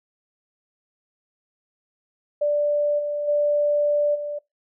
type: tone with level steps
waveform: sine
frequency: 587.3 Hz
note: D5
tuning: in tune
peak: -18 / -23 / -17 / -26 dBFS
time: 2.41-4.39 s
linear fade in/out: 10 ms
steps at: 2.98 / 3.27 / 4.14 s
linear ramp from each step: 20 ms
effects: noise-tail reverb RT60 0.2 s tail -24 dB re dry